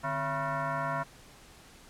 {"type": "tone with frequency modulation", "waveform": "sine", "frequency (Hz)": 149.2, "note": "D3", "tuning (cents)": 28, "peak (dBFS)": -29, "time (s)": [0.03, 1.04], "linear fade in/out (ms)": 20, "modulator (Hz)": 411, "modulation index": 3.4, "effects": ["pink hiss -54 dBFS RMS until 1.89 s", "low-pass 11000 Hz 12 dB/octave"]}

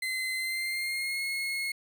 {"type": "tone with pitch glide", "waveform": "35% pulse", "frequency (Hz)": [2055, 2166], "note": ["C7", "C#7"], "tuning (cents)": [-32, -41], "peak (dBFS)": -28, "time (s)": [0.02, 1.72], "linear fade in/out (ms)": 5, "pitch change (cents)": 91, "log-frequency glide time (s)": [0.35, 1.22], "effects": []}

